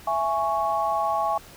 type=chord; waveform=sine; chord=C# minor; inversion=first; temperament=just; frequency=665.2 / 831.5 / 1108.7 Hz; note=E5 / G#5 / C#6; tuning=+16 / +2 / 0 cents; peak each=-27 / -25 / -26 dBFS; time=0.07-1.38 s; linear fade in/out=5 ms; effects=pink hiss -47 dBFS RMS until 1.56 s